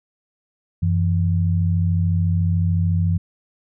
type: tone pair together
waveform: sine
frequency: 92.5 / 166.3 Hz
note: F#2 / E3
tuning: 0 / +16 cents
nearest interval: minor seventh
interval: 1016 cents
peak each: -17 / -21 dBFS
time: 0.82-3.18 s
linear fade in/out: 10 ms
effects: none